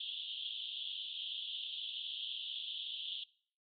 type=band-pass noise; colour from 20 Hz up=white; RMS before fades=-43 dBFS; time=0-3.24 s; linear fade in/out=5 ms; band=3000 to 3600 Hz; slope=96 dB/octave; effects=noise-tail reverb RT60 0.5 s tail -21 dB re dry